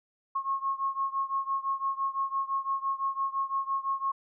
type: beating tone pair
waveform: sine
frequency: 1085 / 1090.9 Hz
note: C#6 / C#6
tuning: -37 / -28 cents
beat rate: 5.9 Hz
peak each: -30 / -32 dBFS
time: 0.35-4.12 s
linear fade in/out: 10 ms
effects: none